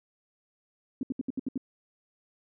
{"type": "tone bursts", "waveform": "sine", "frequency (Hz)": 261.6, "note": "C4", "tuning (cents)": 0, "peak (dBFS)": -27, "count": 7, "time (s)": [1.01, 1.577], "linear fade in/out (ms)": 2, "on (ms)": 21, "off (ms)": 70, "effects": []}